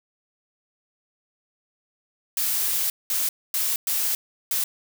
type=noise bursts at uneven times; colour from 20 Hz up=blue; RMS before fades=-24 dBFS; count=5; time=2.37-2.9 / 3.1-3.29 / 3.54-3.76 / 3.87-4.15 / 4.51-4.64 s; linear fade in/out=2 ms; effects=none